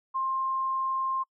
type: tone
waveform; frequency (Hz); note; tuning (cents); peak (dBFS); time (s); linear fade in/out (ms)
sine; 1058; C6; +19; -26; 0.14-1.24; 20
effects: noise-tail reverb RT60 0.1 s tail -26 dB re dry